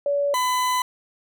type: tone pair in turn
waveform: sine / 40% pulse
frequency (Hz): 570 / 1004.5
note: C#5 / B5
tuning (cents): +48 / +29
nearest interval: minor seventh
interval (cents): 981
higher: second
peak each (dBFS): -19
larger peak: neither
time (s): 0.06-0.34 / 0.34-0.82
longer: second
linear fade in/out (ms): 2
effects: none